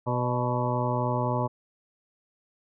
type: harmonic tone with a mistuned harmonic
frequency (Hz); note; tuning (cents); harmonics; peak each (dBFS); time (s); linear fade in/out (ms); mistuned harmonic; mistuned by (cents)
123.8; B2; +5; 1 / 2 / 3 / 4 / 5 / 7 / 8 / 9; -28 / -33 / -35 / -35 / -32 / -32 / -33 / -37; 0.06-1.48; 20; 5; -34
effects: none